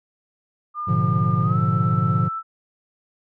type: tone with pitch glide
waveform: sine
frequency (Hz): 1206 to 1322.8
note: D6 to E6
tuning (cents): +46 to +6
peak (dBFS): -25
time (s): 0.74-2.43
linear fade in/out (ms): 50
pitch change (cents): +160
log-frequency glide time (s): 1.42-1.59
type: chord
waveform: triangle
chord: G# diminished seventh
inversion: none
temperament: equal with one note detuned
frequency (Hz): 106.44 / 123.47 / 146.83 / 174.61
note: G#2 / B2 / D3 / F3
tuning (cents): +43 / 0 / 0 / 0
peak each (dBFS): -21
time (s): 0.87-2.29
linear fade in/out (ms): 20
effects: none